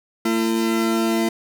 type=tone pair together; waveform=40% pulse; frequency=225.7 / 338.2 Hz; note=A3 / E4; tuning=+44 / +44 cents; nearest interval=perfect fifth; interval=700 cents; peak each=-20 dBFS; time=0.25-1.29 s; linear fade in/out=5 ms; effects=none